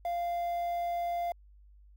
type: tone with quantisation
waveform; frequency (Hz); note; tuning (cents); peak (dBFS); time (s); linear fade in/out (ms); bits
triangle; 694; F5; -11; -28; 0.05-1.32; 2; 9
effects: added 50 Hz sine -54 dBFS peak until 1.96 s